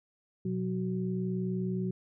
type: tone cluster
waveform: sine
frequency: 123.6 / 183.5 / 373 Hz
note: B2 / F#3 / F#4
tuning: +2 / -14 / +14 cents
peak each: -36 / -31 / -37 dBFS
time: 0.45-1.91 s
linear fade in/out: 5 ms
effects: none